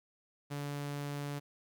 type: tone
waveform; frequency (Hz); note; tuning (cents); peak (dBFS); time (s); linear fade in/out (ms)
sawtooth; 143.8; D3; -36; -33; 0.5-1.4; 20
effects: 12-bit

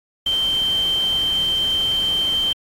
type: tone in noise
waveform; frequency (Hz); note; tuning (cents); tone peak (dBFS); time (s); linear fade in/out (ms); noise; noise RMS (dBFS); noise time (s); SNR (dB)
sine; 3126; G7; -6; -17; 0.26-2.53; 5; pink; -35; 0.26-2.53; +15
effects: AAC 48 kbps

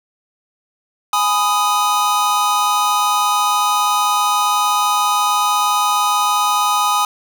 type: chord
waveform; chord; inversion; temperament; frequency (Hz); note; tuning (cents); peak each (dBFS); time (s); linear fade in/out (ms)
square; G# minor; none; just; 830.6 / 996.7 / 1245.9; G#5 / B5 / D#6; 0 / +16 / +2; -20 / -21 / -17; 1.13-7.05; 2
effects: none

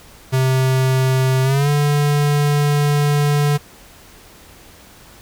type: tone with pitch glide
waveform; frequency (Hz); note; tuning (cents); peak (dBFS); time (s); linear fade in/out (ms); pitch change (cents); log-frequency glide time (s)
square; 130.81 to 145.98; C3 to D3; 0 to -10; -14; 0.32-3.58; 20; +190; 1.43-1.69
effects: pink hiss -44 dBFS RMS until 5.21 s

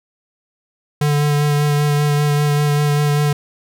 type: tone with vibrato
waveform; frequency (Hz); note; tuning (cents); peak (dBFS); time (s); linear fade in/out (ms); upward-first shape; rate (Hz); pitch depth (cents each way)
square; 146.83; D3; 0; -14; 1.01-3.33; 5; sine; 5.1; 16
effects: none

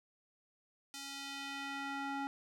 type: tone with band-pass filter sweep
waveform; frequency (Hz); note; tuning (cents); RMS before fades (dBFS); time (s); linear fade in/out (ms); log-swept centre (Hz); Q
square; 277.2; C#4; 0; -42; 0.94-2.27; 0; 5900 to 930; 0.94
effects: none

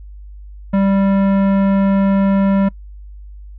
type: tone with tanh clipping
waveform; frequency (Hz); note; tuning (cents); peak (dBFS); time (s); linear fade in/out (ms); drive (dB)
sine; 196; G3; 0; -13; 0.73-2.69; 10; 16
effects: noise-tail reverb RT60 0.1 s tail -25 dB re dry + added 50 Hz sine -32 dBFS peak until 3.58 s

